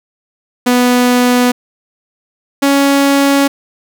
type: tone pair in turn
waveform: sawtooth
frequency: 246.9 / 278.8 Hz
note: B3 / C#4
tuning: 0 / +10 cents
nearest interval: major second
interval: 210 cents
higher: second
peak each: -4 dBFS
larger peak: neither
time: 0.66-1.52 / 2.62-3.48 s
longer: neither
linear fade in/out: 10 ms
effects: none